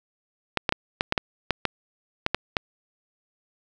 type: clicks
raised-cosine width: 0.3 ms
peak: -5 dBFS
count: 11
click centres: 0.573 / 0.692 / 0.724 / 1.009 / 1.124 / 1.178 / 1.507 / 1.653 / 2.264 / 2.346 / 2.568 s
effects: none